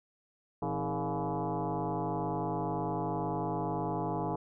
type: tone with frequency modulation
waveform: sine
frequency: 266.5 Hz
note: C4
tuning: 32 cents sharp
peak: -30 dBFS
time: 0.62-4.36 s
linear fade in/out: 5 ms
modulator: 146 Hz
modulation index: 4.9
effects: none